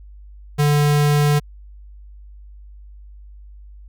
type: tone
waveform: square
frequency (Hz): 146.83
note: D3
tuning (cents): 0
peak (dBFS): -14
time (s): 0.58-1.4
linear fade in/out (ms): 20
effects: added 50 Hz sine -38 dBFS peak until 3.88 s